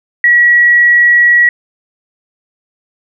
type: tone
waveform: sine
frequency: 1923 Hz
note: B6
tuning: 47 cents flat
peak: -4 dBFS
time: 0.24-1.49 s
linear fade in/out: 2 ms
effects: none